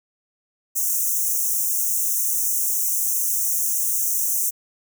white high-pass noise, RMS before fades -22 dBFS, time 0.75-4.51 s, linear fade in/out 20 ms, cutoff 5800 Hz, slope 96 dB/octave, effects none

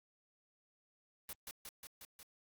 white noise with echo, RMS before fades -45 dBFS, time 1.29-1.33 s, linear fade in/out 2 ms, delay 180 ms, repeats 5, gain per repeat -2 dB, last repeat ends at 2.23 s, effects Opus 32 kbps

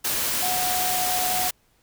sine tone in noise, 732 Hz, F#5, 19 cents flat, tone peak -26 dBFS, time 0.42-1.49 s, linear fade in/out 10 ms, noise white, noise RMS -25 dBFS, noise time 0.04-1.51 s, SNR -4 dB, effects pink hiss -64 dBFS RMS until 1.82 s

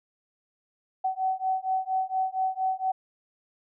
sine beating tone pair, 754 / 758.3 Hz, F#5 / F#5, +32 / +42 cents, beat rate 4.3 Hz, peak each -28 dBFS, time 1.04-2.92 s, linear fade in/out 10 ms, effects none

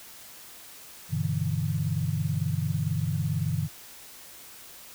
sine chord, E minor seventh, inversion first, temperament equal with one note detuned, 98 / 122.76 / 146.83 / 164.81 Hz, G2 / B2 / D3 / E3, 0 / -10 / 0 / 0 cents, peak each -31 / -32 / -29 / -31 dBFS, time 1.09-3.69 s, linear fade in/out 50 ms, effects white hiss -47 dBFS RMS until 4.94 s

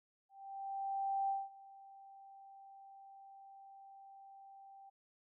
sine tone with ADSR envelope, 784 Hz, G5, in tune, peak -32 dBFS, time 0.29-4.9 s, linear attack 1000 ms, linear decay 200 ms, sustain -22 dB, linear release 12 ms, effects none

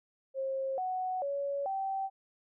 sine tone with pitch steps, 535 / 742 / 562 / 775 Hz, C5 / F#5 / C#5 / G5, +38 / +5 / +24 / -20 cents, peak -31 dBFS, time 0.34-2.1 s, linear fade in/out 50 ms, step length 440 ms, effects none

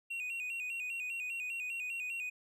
triangle tone with vibrato, 2610 Hz, E7, 18 cents flat, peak -35 dBFS, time 0.1-2.3 s, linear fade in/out 10 ms, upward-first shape square, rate 5 Hz, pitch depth 83 cents each way, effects none

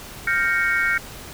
sine chord, G half-diminished seventh, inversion third, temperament equal with one note detuned, 1396.9 / 1568 / 1857.1 / 2217 Hz, F6 / G6 / Bb6 / Db7, 0 / 0 / -7 / 0 cents, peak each -23 dBFS, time 0.27-0.98 s, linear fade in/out 5 ms, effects tanh soft clip ceiling -8 dBFS + pink hiss -38 dBFS RMS until 1.33 s

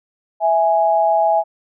sine tone pair together, 657.7 / 830.6 Hz, E5 / G#5, -4 / 0 cents, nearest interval major third, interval 404 cents, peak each -15 dBFS, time 0.4-1.44 s, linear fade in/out 50 ms, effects none

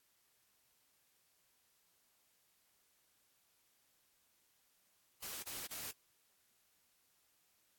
white noise bursts, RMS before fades -45 dBFS, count 3, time 5.22-5.916 s, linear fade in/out 10 ms, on 210 ms, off 33 ms, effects white hiss -75 dBFS RMS until 7.78 s + AAC 64 kbps

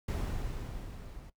brown noise with level ramp, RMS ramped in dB -32 to -48 dBFS, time 0.08-1.3 s, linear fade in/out 5 ms, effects noise-tail reverb RT60 0.1 s tail -17 dB re dry

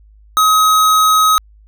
square tone, 1268 Hz, D#6, 32 cents sharp, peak -9 dBFS, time 0.37-1.38 s, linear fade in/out 0 ms, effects added 52 Hz sine -42 dBFS peak until 1.67 s

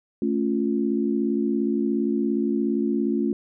sine chord, A augmented, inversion none, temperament equal with one note detuned, 220 / 277.2 / 350.2 Hz, A3 / C#4 / E#4, 0 / 0 / +5 cents, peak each -24 / -25 / -26 dBFS, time 0.22-3.33 s, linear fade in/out 2 ms, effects none

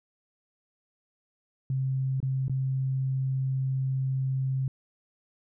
sine tone with dropouts, 132.6 Hz, C3, 23 cents sharp, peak -25 dBFS, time 1.7-4.68 s, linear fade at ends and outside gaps 2 ms, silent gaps 2.203-2.228 / 2.482-2.496 s, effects none

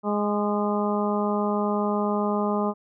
harmonic tone with a mistuned harmonic, 207.3 Hz, G#3, 3 cents flat, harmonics 1 / 2 / 3 / 4 / 5 / 6, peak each -25 / -28 / -30 / -31 / -32 / -33 dBFS, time 0.03-2.74 s, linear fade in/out 50 ms, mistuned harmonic 6, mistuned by -27 cents, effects none

